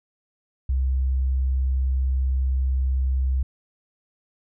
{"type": "tone", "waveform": "sine", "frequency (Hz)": 65.4, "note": "C2", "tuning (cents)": 0, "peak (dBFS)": -19, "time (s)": [0.69, 3.43], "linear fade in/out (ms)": 5, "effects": []}